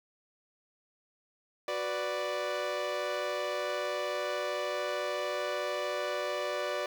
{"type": "chord", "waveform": "sawtooth", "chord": "B minor", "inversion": "second", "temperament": "equal", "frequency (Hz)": [370, 493.9, 587.3], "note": ["F#4", "B4", "D5"], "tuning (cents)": [0, 0, 0], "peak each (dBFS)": [-35, -34, -29], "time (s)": [1.68, 6.86], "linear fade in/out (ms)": 2, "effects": ["low-pass 5000 Hz 12 dB/octave", "9-bit"]}